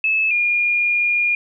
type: tone pair in turn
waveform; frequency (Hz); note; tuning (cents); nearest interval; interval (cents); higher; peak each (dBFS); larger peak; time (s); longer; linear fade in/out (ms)
sine; 2605 / 2422; E7 / D#7; -21 / -47; minor second; 126; first; -15; neither; 0.04-0.31 / 0.31-1.35; second; 2
effects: none